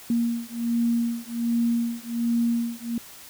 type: beating tone pair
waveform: sine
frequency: 233.6 / 234.9 Hz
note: A#3 / A#3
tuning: +4 / +13 cents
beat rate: 1.3 Hz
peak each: -25 dBFS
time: 0.1-2.98 s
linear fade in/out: 2 ms
effects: white hiss -45 dBFS RMS until 3.29 s